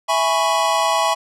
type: chord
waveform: square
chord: C# minor seventh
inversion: first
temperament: equal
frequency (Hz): 659.3 / 830.6 / 987.8 / 1108.7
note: E5 / G#5 / B5 / C#6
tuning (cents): 0 / 0 / 0 / 0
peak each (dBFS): -22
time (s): 0.08-1.15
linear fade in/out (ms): 20
effects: low-pass 10000 Hz 12 dB/octave